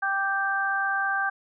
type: harmonic tone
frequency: 392.2 Hz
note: G4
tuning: 1 cent sharp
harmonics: 2 / 3 / 4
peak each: -29 / -31 / -25 dBFS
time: 0.02-1.3 s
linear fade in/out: 10 ms
effects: none